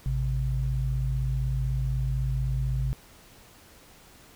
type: tone pair together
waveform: sine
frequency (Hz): 54.86 / 130.8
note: A1 / C3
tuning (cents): -4 / 0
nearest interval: octave + minor third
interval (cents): 1504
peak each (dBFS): -27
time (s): 0.06-2.93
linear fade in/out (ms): 0
effects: pink hiss -53 dBFS RMS until 4.35 s